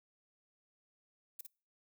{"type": "noise with echo", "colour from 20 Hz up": "violet", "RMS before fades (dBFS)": -44, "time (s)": [1.39, 1.41], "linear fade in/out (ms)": 5, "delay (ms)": 56, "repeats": 1, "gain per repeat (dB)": -4, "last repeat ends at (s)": 1.466, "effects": ["noise-tail reverb RT60 0.4 s tail -25 dB re dry"]}